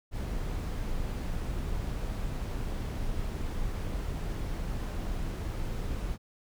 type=noise; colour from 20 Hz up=brown; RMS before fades=-33 dBFS; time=0.11-6.18 s; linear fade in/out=50 ms; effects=none